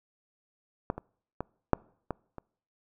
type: clicks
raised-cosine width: 1 ms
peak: -14 / -23 / -18 / -6 / -17 / -27 dBFS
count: 6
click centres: 0.901 / 0.98 / 1.406 / 1.733 / 2.107 / 2.383 s
effects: noise-tail reverb RT60 0.6 s tail -26 dB re dry